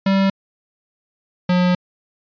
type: tone pair in turn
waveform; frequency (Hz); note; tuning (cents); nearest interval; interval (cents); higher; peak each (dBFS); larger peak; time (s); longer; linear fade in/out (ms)
square; 194.3 / 179.85; G3 / F#3; -15 / -49; minor second; 134; first; -14; neither; 0.06-0.3 / 1.49-1.75; second; 5
effects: resampled to 11025 Hz